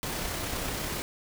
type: noise with amplitude modulation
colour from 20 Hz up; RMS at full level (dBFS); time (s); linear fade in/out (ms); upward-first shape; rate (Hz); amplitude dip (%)
pink; -32; 0.03-1.02; 0; sine; 32.4; 25
effects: none